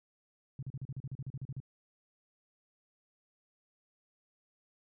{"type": "tone bursts", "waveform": "sine", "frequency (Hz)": 133.2, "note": "C3", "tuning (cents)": 31, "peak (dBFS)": -37, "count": 14, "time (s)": [0.59, 1.602], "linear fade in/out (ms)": 2, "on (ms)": 37, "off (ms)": 38, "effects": []}